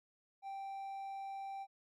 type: tone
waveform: triangle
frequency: 783 Hz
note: G5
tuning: 2 cents flat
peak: -40 dBFS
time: 0.42-1.67 s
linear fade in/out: 50 ms
effects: none